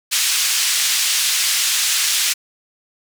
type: band-pass noise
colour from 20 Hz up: white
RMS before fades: -18 dBFS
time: 0.11-2.34 s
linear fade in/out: 20 ms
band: 2200 to 7700 Hz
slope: 12 dB/octave
effects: none